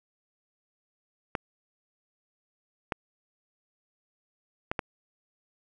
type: clicks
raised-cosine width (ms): 0.5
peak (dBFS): -13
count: 4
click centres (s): 1.352 / 2.922 / 4.715 / 4.792
effects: none